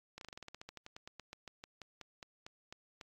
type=slowing click train; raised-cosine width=0.2 ms; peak=-30 dBFS; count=25; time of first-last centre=0.18-3.012 s; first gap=32 ms; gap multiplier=1.1; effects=AAC 64 kbps